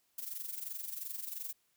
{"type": "noise with amplitude modulation", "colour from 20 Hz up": "violet", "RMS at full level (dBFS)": -39, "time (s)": [0.18, 1.53], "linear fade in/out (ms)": 5, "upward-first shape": "sine", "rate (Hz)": 22.9, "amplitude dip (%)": 70, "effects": ["white hiss -75 dBFS RMS until 1.76 s"]}